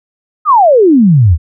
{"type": "exponential sweep", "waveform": "sine", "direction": "down", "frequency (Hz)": [1300, 73.42], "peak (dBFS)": -3, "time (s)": [0.45, 1.38], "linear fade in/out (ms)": 50, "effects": []}